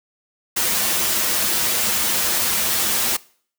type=noise with comb filter; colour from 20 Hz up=white; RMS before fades=-20 dBFS; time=0.56-3.17 s; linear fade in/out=10 ms; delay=7 ms; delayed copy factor=-0.85; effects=noise-tail reverb RT60 0.5 s tail -22 dB re dry + high-pass 80 Hz 12 dB/octave